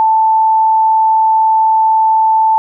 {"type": "tone", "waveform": "sine", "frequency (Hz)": 882, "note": "A5", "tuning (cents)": 4, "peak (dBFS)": -7, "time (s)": [0, 2.58], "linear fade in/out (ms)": 0, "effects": []}